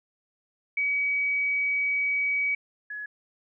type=tone pair in turn; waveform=sine; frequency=2270 / 1690.4 Hz; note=C#7 / G#6; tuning=+41 / +30 cents; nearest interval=perfect fourth; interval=511 cents; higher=first; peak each=-23 / -33 dBFS; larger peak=first; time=0.77-2.55 / 2.9-3.06 s; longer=first; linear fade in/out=5 ms; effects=none